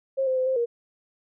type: tone with pitch steps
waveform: sine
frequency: 536 / 519 / 514 / 524 / 471.8 Hz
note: C5 / C5 / C5 / C5 / A#4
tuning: +42 / -14 / -31 / +2 / +21 cents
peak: -21 dBFS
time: 0.17-0.66 s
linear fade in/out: 20 ms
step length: 98 ms
effects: none